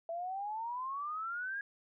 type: exponential sweep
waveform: sine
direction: up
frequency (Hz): 659.3 to 1655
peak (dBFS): -36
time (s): 0.09-1.61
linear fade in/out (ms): 2
effects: none